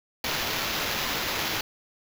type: noise with sample-and-hold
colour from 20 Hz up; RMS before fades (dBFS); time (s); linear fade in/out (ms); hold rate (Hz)
violet; -29; 0.24-1.61; 2; 8820
effects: none